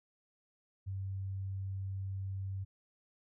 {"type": "tone", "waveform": "sine", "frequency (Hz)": 96.5, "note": "G2", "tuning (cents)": -27, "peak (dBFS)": -36, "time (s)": [0.86, 2.65], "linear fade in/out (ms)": 20, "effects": []}